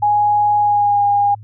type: tone with pitch glide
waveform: sine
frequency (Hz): 830.6 to 813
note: G#5 to G#5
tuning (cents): 0 to -37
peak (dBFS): -11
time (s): 0.02-1.35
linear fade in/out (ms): 10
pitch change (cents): -37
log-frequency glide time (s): 0.58-1.04
effects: added 106 Hz sine -34 dBFS peak until 1.43 s